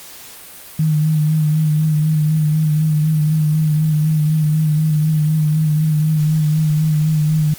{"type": "tone with vibrato", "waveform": "sine", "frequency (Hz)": 154.3, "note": "D#3", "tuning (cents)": -14, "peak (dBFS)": -12, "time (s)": [0.79, 7.54], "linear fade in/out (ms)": 5, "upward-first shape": "sine", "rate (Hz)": 4, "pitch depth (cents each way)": 35, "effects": ["white hiss -37 dBFS RMS until 7.58 s", "Opus 48 kbps"]}